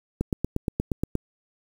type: click train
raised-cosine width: 3 ms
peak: -11 dBFS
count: 9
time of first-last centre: 0.21-1.153 s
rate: 8.48 Hz
effects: 7-bit